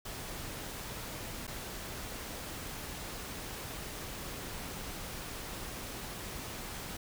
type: noise with dropouts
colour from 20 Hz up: pink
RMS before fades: -42 dBFS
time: 0.05-6.97 s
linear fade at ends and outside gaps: 5 ms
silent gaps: 1.469-1.476 s
effects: none